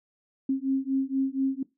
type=beating tone pair; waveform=sine; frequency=266.2 / 270.4 Hz; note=C4 / C#4; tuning=+30 / -43 cents; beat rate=4.2 Hz; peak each=-27 dBFS; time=0.49-1.63 s; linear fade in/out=5 ms; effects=noise-tail reverb RT60 0.2 s tail -19 dB re dry